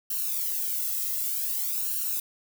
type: noise with flanger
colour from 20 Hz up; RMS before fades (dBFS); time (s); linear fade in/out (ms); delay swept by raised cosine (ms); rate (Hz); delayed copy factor
violet; -29; 0.1-2.2; 5; 0.7 to 1.54; 0.54; +1
effects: none